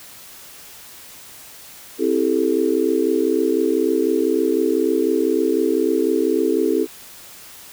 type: chord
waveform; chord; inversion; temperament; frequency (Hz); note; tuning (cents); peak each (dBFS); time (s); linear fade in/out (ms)
sine; A minor seventh; first; just; 264 / 330 / 396 / 440; C4 / E4 / G4 / A4; +16 / +2 / +18 / 0; -23 / -20 / -21 / -21; 1.98-6.87; 50
effects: white hiss -41 dBFS RMS until 7.72 s